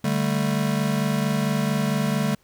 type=chord; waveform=square; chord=D suspended fourth; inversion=none; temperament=just; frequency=146.83 / 195.78 / 220.2 Hz; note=D3 / G3 / A3; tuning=0 / -2 / +2 cents; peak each=-26 dBFS; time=0.04-2.35 s; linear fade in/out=5 ms; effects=pink hiss -62 dBFS RMS until 2.43 s